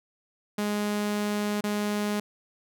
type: tone with dropouts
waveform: sawtooth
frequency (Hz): 207.7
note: G#3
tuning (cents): 0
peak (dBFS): -22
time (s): 0.58-2.2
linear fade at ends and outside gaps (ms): 5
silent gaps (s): 1.609-1.638
effects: none